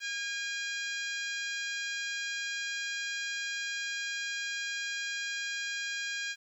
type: harmonic tone with a mistuned harmonic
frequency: 813 Hz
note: G#5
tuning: 37 cents flat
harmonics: 2 / 3 / 4 / 5 / 6 / 7 / 8 / 9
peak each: -36 / -40 / -42 / -44 / -46 / -47 / -48 / -49 dBFS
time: 0-6.36 s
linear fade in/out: 50 ms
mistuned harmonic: 8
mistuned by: +19 cents
effects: 11-bit